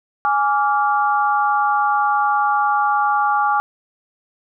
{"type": "chord", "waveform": "sine", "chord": "D diminished", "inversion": "second", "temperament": "equal with one note detuned", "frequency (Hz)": [830.6, 1160.5, 1396.9], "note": ["Ab5", "D6", "F6"], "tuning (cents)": [0, -21, 0], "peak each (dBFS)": [-17, -19, -22], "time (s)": [0.25, 3.6], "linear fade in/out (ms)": 0, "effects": []}